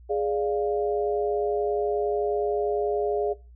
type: chord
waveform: sine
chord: D diminished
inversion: second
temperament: equal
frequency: 415.3 / 587.3 / 698.5 Hz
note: Ab4 / D5 / F5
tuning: 0 / 0 / 0 cents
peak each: -24 / -30 / -30 dBFS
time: 0.09-3.34 s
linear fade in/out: 20 ms
effects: noise-tail reverb RT60 0.3 s tail -20 dB re dry + added 60 Hz sine -46 dBFS peak until 3.55 s